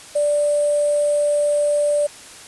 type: tone with sample-and-hold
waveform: sine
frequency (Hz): 587.3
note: D5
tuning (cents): 0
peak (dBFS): -15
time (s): 0.15-2.07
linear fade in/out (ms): 10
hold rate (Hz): 8820
effects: white hiss -40 dBFS RMS until 2.47 s + resampled to 24000 Hz